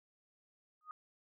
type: tone with exponential growth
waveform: sine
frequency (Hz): 1242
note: D#6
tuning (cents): -3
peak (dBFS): -40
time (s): 0.81-0.91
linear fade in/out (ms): 1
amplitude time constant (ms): 21
effects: none